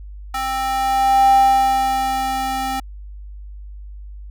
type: tone with high-pass filter sweep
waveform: square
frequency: 263.6 Hz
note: C4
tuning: 13 cents sharp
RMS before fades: -17 dBFS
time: 0.34-2.8 s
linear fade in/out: 5 ms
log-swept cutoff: 1000 to 550 Hz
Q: 8.7
effects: added 50 Hz sine -32 dBFS peak until 4.3 s